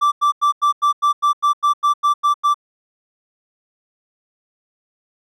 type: tone bursts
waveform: triangle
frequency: 1169 Hz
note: D6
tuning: 8 cents flat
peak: -10 dBFS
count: 13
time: 0.01-2.544 s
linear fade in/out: 20 ms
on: 110 ms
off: 92 ms
effects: none